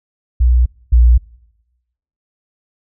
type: tone pair in turn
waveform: sine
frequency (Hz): 61 / 59.61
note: B1 / A#1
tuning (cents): -21 / +39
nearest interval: unison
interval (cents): 40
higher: first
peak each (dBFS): -7 / -4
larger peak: second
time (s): 0.4-0.66 / 0.92-1.18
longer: neither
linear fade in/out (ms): 10
effects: noise-tail reverb RT60 1.0 s tail -25 dB re dry + tanh soft clip ceiling 0 dBFS